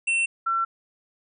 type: tone pair in turn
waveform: square / sine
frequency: 2700 / 1350 Hz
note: E7 / E6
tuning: +41 / +41 cents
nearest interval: octave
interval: 1200 cents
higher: first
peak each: -21 dBFS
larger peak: neither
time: 0.07-0.26 / 0.46-0.65 s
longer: neither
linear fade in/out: 10 ms
effects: resampled to 22050 Hz